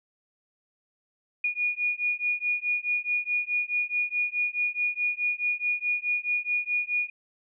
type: beating tone pair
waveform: sine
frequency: 2445 / 2449.7 Hz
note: D#7 / D#7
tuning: -31 / -28 cents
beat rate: 4.7 Hz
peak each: -28 dBFS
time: 1.44-7.1 s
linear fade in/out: 5 ms
effects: none